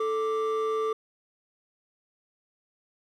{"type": "tone pair together", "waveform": "triangle", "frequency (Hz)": [440, 1174.7], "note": ["A4", "D6"], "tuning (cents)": [0, 0], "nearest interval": "octave + perfect fourth", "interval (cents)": 1700, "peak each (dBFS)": [-23, -28], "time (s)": [0, 0.93], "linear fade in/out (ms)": 5, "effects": ["tanh soft clip ceiling -20 dBFS"]}